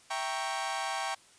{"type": "chord", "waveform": "sawtooth", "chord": "E diminished seventh", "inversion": "none", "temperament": "equal", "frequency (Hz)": [659.3, 784, 932.3, 1108.7], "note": ["E5", "G5", "Bb5", "Db6"], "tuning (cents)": [0, 0, 0, 0], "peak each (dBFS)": [-37, -31, -35, -34], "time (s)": [0.1, 1.15], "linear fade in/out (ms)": 10, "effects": ["white hiss -59 dBFS RMS until 1.38 s", "resampled to 22050 Hz"]}